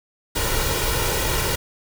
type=noise with comb filter; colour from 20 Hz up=pink; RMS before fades=-22 dBFS; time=0.35-1.56 s; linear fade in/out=10 ms; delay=2.1 ms; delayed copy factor=+0.6; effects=none